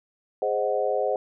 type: chord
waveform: sine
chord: Ab dominant seventh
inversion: none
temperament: equal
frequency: 415.3 / 523.3 / 622.3 / 740 Hz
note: Ab4 / C5 / Eb5 / Gb5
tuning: 0 / 0 / 0 / 0 cents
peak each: -28 / -26 / -28 / -29 dBFS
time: 0.42-1.16 s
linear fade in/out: 2 ms
effects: none